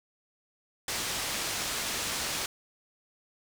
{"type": "low-pass noise", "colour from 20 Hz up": "white", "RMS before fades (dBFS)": -33, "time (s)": [0.88, 2.46], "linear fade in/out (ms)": 2, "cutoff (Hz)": 7400, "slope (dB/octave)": 12, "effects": []}